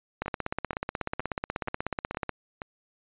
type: two click trains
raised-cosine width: 0.5 ms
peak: -20 / -14 dBFS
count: 6 / 35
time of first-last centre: 0.26-2.618 / 0.22-2.293 s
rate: 2.12 / 16.4 Hz
effects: resampled to 8000 Hz